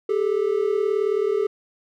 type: tone pair together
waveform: triangle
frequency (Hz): 395.5 / 434.3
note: G4 / A4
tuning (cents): +15 / -23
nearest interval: major second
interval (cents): 162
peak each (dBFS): -20 / -20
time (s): 0.09-1.47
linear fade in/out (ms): 5
effects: none